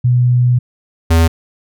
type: tone pair in turn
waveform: sine / square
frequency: 123.47 / 82.41 Hz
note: B2 / E2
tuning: 0 / 0 cents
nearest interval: perfect fifth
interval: 700 cents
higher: first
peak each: -8 dBFS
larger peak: neither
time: 0.04-0.59 / 1.1-1.28 s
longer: first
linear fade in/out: 10 ms
effects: none